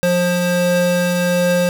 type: tone pair together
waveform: square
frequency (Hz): 177.45 / 531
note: F3 / C5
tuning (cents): +28 / +25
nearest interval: octave + perfect fifth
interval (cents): 1897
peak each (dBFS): -18 / -17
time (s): 0.03-1.69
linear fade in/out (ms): 0
effects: none